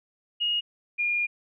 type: tone pair in turn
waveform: sine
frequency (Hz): 2870 / 2419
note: F7 / D#7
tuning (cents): +47 / -49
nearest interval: minor third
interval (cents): 296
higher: first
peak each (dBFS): -23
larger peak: neither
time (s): 0.4-0.61 / 0.98-1.27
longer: second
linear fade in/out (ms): 20
effects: none